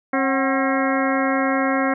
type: harmonic tone with a mistuned harmonic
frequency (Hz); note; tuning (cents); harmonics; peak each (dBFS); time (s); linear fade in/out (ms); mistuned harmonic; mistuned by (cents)
269.5; C#4; -49; 1 / 2 / 3 / 4 / 5 / 6 / 7 / 8; -21 / -24 / -26 / -27 / -28 / -29 / -29 / -30; 0.13-1.94; 5; 3; -120
effects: none